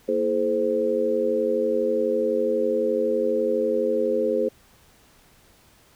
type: tone cluster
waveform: sine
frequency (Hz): 232.9 / 331.5 / 427 / 519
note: A#3 / E4 / G#4 / C5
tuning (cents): -1 / +10 / +48 / -14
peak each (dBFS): -30 / -29 / -24 / -23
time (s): 0.08-4.49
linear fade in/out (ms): 10
effects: pink hiss -56 dBFS RMS until 5.95 s